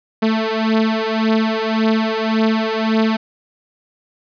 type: beating tone pair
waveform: sawtooth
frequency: 220 / 221.8 Hz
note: A3 / A3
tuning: 0 / +14 cents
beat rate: 1.8 Hz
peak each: -14 dBFS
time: 0.22-3.17 s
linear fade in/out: 10 ms
effects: resampled to 11025 Hz + 8-bit